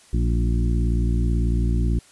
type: harmonic tone with a mistuned harmonic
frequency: 58.2 Hz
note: A#1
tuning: 2 cents flat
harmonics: 1 / 2 / 3 / 4 / 5 / 6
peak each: -19 / -25 / -29 / -31 / -33 / -35 dBFS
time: 0.13-1.99 s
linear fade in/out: 5 ms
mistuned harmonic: 4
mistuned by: -38 cents
effects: white hiss -52 dBFS RMS until 2.11 s + resampled to 24000 Hz